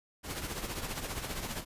pink noise with tremolo, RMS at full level -35 dBFS, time 0.23-1.65 s, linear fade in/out 50 ms, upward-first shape triangle, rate 15 Hz, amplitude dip 65%, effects resampled to 32000 Hz

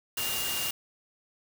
sine tone in noise, 2820 Hz, F7, 16 cents sharp, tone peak -34 dBFS, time 0.17-0.71 s, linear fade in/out 5 ms, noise white, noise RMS -32 dBFS, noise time 0.17-0.71 s, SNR -5 dB, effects none

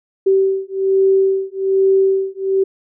sine beating tone pair, 385.2 / 386.4 Hz, G4 / G4, -30 / -25 cents, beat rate 1.2 Hz, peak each -15 dBFS, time 0.26-2.64 s, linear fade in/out 10 ms, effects none

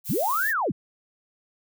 violet noise, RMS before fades -32 dBFS, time 0.04-0.54 s, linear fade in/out 50 ms
sine linear two-way sweep, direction up then down, 89.5 to 1864.7 to 89.5 Hz, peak -22 dBFS, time 0.09-0.72 s, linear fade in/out 10 ms, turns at 0.5 s
effects none

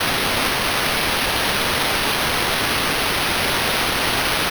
violet noise with sample-and-hold, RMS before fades -20 dBFS, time 0-4.5 s, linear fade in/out 10 ms, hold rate 7350 Hz, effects none

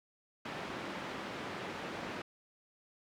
pink band-pass noise, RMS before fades -42 dBFS, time 0.45-2.22 s, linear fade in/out 5 ms, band 190 to 2800 Hz, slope 12 dB/octave, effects none

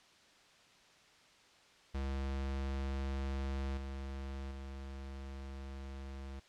square tone with level steps, 67.8 Hz, C#2, 38 cents flat, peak -36 / -41 / -44 dBFS, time 1.94-6.4 s, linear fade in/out 10 ms, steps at 3.77 / 4.51 s, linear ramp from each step 5 ms, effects white hiss -63 dBFS RMS until 6.48 s + low-pass 5000 Hz 12 dB/octave

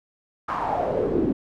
brown noise with band-pass filter sweep, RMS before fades -24 dBFS, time 0.48-1.33 s, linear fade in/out 10 ms, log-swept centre 1200 to 280 Hz, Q 5.3, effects none

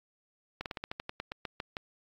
slowing click train, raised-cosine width 0.3 ms, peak -20 dBFS, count 13, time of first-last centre 0.61-1.768 s, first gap 48 ms, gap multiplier 1.12, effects AAC 48 kbps

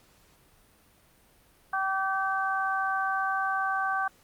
harmonic tone, 385.6 Hz, G4, 28 cents flat, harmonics 2 / 3 / 4, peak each -30 / -30 / -30 dBFS, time 1.73-4.08 s, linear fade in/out 5 ms, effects pink hiss -61 dBFS RMS until 4.23 s + Opus 48 kbps

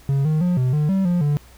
triangle tone with pitch steps, 138 / 155.1 / 178.1 / 127.3 / 150.2 / 192.6 / 176 / 146.2 Hz, C#3 / D#3 / F3 / C3 / D3 / G3 / F3 / D3, -7 / -5 / +34 / -47 / +39 / -30 / +14 / -7 cents, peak -14 dBFS, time 0.09-1.37 s, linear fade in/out 0 ms, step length 160 ms, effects added 60 Hz sine -47 dBFS peak until 1.57 s + pink hiss -50 dBFS RMS until 1.57 s

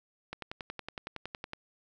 click train, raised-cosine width 0.3 ms, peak -22 dBFS, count 14, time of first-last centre 0.33-1.534 s, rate 10.8 Hz, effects none

